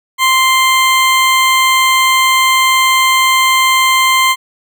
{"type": "tone", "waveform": "20% pulse", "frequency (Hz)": 1046.5, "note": "C6", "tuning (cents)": 0, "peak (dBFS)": -3, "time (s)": [0.18, 4.36], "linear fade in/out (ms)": 50, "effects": []}